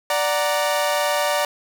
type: chord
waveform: sawtooth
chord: D augmented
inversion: none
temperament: equal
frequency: 587.3 / 740 / 932.3 Hz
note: D5 / F#5 / A#5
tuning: 0 / 0 / 0 cents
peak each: -17 / -22 / -21 dBFS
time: 0.1-1.45 s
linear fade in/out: 2 ms
effects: none